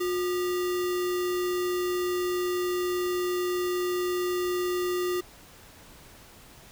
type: tone with sample-and-hold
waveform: sine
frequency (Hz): 359.1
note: F4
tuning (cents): +48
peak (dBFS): -25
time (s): 0-5.21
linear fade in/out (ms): 10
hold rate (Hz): 1575
effects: pink hiss -51 dBFS RMS until 6.71 s